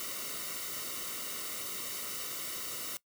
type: noise with comb filter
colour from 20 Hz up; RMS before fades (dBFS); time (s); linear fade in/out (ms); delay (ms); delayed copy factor
white; -39; 0-2.97; 0; 1.2; -0.7
effects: noise-tail reverb RT60 0.1 s tail -20 dB re dry